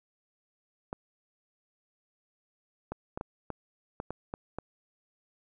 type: clicks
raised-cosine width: 1 ms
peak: -21 dBFS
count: 9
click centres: 0.929 / 2.92 / 3.175 / 3.211 / 3.503 / 4.001 / 4.106 / 4.339 / 4.586 s
effects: none